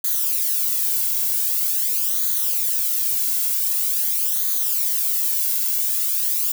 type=noise with flanger; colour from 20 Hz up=violet; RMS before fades=-21 dBFS; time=0.04-6.52 s; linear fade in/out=5 ms; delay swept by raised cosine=0.37 to 1.67 ms; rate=0.45 Hz; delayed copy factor=-0.7; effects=none